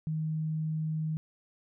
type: tone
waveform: sine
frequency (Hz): 156.9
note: D#3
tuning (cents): +15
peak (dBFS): -29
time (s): 0.07-1.17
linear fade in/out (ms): 0
effects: none